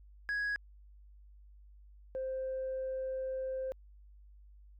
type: tone pair in turn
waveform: sine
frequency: 1663 / 523.8 Hz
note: G#6 / C5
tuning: +2 / +2 cents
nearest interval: octave + minor sixth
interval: 2000 cents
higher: first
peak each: -29 / -33 dBFS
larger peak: first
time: 0.29-0.56 / 2.15-3.72 s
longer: second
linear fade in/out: 0 ms
effects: tanh soft clip ceiling -31 dBFS + added 50 Hz sine -54 dBFS peak until 4.79 s